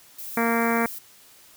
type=noise; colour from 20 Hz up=violet; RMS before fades=-36 dBFS; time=0.18-0.99 s; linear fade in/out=10 ms
type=harmonic tone; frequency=231.3 Hz; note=A#3; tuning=13 cents flat; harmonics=1 / 2 / 3 / 4 / 5 / 6 / 7 / 8 / 9 / 10; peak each=-24 / -27 / -29 / -30 / -31 / -32 / -32 / -33 / -34 / -34 dBFS; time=0.37-0.86 s; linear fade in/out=2 ms
effects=white hiss -52 dBFS RMS until 1.56 s